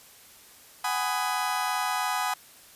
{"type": "chord", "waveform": "35% pulse", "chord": "G# minor seventh", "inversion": "third", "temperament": "just", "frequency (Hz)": [747.5, 830.6, 996.7, 1245.9], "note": ["F#5", "G#5", "B5", "D#6"], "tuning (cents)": [17, 0, 16, 2], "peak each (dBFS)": -30, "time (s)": [0.84, 2.34], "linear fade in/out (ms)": 5, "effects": ["white hiss -52 dBFS RMS until 2.75 s", "resampled to 32000 Hz"]}